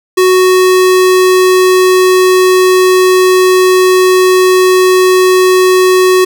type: tone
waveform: square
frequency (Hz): 370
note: F#4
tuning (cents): 0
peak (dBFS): -5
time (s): 0.17-6.25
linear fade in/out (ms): 10
effects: none